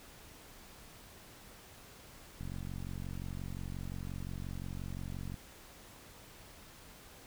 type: click train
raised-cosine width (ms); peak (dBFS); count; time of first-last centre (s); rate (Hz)
5; -30; 135; 2.41-5.342; 45.7
effects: pink hiss -55 dBFS RMS until 7.26 s